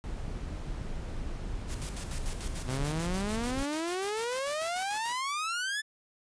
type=noise; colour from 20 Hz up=brown; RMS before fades=-36 dBFS; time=0.04-3.63 s; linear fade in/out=0 ms
type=noise with tremolo; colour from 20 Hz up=white; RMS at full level=-41 dBFS; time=1.67-5.21 s; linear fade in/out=50 ms; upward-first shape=square; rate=6.8 Hz; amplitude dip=65%
type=exponential sweep; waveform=sawtooth; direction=up; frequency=124.8 to 1760 Hz; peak=-27 dBFS; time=2.67-5.82 s; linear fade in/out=20 ms
effects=resampled to 22050 Hz